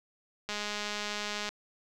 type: click train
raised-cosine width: 0.2 ms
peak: -18 dBFS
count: 209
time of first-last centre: 0.49-1.49 s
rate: 208 Hz
effects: none